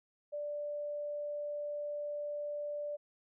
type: tone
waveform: sine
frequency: 587.3 Hz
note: D5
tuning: in tune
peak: -36 dBFS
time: 0.32-2.97 s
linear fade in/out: 20 ms
effects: none